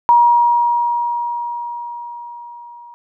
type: tone with level ramp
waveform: sine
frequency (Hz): 952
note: A#5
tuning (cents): +36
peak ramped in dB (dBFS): -6 to -36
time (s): 0.09-2.94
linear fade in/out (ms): 0
effects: none